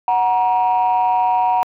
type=ring-modulated tone; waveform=triangle; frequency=103.7 Hz; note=G#2; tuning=2 cents flat; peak=-7 dBFS; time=0.08-1.63 s; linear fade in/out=0 ms; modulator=843 Hz; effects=tanh soft clip ceiling -8 dBFS